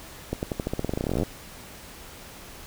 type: accelerating click train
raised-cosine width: 2 ms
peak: -13 dBFS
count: 24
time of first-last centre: 0.33-1.232 s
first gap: 99 ms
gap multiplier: 0.9
effects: pink hiss -44 dBFS RMS until 2.66 s